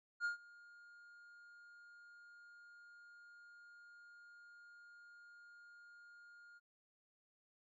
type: tone with ADSR envelope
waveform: triangle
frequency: 1417 Hz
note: F6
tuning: 25 cents sharp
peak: -32 dBFS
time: 0.2-6.6 s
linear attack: 50 ms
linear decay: 120 ms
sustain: -24 dB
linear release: 30 ms
effects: MP3 32 kbps